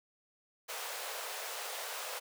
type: high-pass noise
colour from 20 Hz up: pink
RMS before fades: -41 dBFS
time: 0.68-2.2 s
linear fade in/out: 20 ms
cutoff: 460 Hz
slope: 48 dB/octave
effects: none